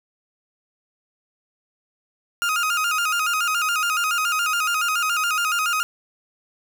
30% pulse tone with vibrato, 1328 Hz, E6, 12 cents sharp, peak -17 dBFS, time 2.42-5.83 s, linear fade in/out 0 ms, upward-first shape square, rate 7.1 Hz, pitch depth 94 cents each way, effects none

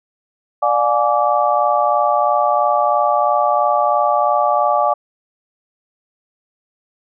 sine tone cluster, 593 / 716 / 839 / 1160 Hz, D5 / F5 / G#5 / D6, +17 / +43 / +17 / -22 cents, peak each -18 dBFS, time 0.62-4.94 s, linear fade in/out 10 ms, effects none

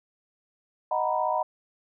sine chord, B major seventh, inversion first, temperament equal, 622.3 / 740 / 932.3 / 987.8 Hz, D#5 / F#5 / A#5 / B5, 0 / 0 / 0 / 0 cents, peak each -29 dBFS, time 0.91-1.43 s, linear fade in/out 5 ms, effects none

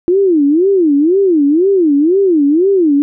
sine tone with vibrato, 334.7 Hz, E4, 26 cents sharp, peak -7 dBFS, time 0.08-3.02 s, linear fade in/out 0 ms, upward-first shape sine, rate 2 Hz, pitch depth 300 cents each way, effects none

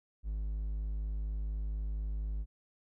triangle tone, 52.1 Hz, G#1, 6 cents sharp, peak -31 dBFS, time 0.23-2.46 s, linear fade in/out 50 ms, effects none

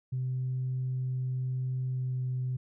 sine tone with pitch glide, 128.5 to 127.47 Hz, C3 to C3, -31 to -45 cents, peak -28 dBFS, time 0.12-2.57 s, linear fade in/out 10 ms, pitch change -14 cents, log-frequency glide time 1.91-2.25 s, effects tanh soft clip ceiling -25 dBFS

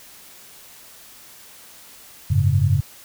sine chord, F# suspended second, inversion none, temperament just, 92.5 / 104.06 / 138.75 Hz, F#2 / G#2 / C#3, 0 / +4 / +2 cents, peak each -19 dBFS, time 2.3-2.81 s, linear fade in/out 10 ms, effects white hiss -45 dBFS RMS until 3.04 s

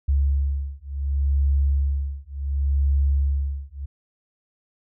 sine beating tone pair, 69.3 / 69.99 Hz, C#2 / C#2, 0 / +17 cents, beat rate 0.69 Hz, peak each -22 dBFS, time 0.08-3.86 s, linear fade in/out 10 ms, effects none

